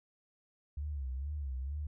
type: tone with vibrato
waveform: sine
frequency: 69.3 Hz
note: C#2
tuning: in tune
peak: -35 dBFS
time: 0.77-1.87 s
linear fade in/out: 5 ms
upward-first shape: sine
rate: 2.2 Hz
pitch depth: 140 cents each way
effects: none